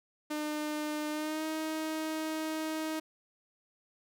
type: tone with pitch glide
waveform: sawtooth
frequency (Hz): 302.1 to 314.7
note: D4 to D#4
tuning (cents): +49 to +20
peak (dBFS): -29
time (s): 0.3-3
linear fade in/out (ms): 10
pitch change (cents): +71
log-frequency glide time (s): 1.1-1.45
effects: none